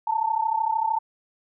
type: tone pair together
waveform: sine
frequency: 875 / 908.2 Hz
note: A5 / A#5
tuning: -10 / -45 cents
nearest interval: minor second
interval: 65 cents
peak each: -24 dBFS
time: 0.07-0.99 s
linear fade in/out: 5 ms
effects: none